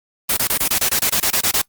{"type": "noise bursts", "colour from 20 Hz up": "white", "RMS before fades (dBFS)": -17, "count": 13, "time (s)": [0.29, 1.617], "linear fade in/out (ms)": 5, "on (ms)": 79, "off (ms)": 25, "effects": ["noise-tail reverb RT60 0.1 s tail -22 dB re dry", "Opus 32 kbps"]}